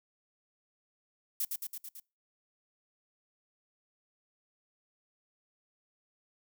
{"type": "noise with echo", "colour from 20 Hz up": "violet", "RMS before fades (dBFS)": -32, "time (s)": [1.4, 1.45], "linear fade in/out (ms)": 5, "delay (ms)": 110, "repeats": 5, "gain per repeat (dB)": -3, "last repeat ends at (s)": 2, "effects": ["noise-tail reverb RT60 0.3 s tail -26 dB re dry"]}